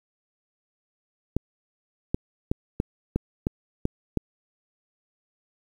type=clicks; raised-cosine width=3 ms; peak=-10 dBFS; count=8; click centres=1.366 / 2.145 / 2.515 / 2.801 / 3.16 / 3.469 / 3.854 / 4.173 s; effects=8-bit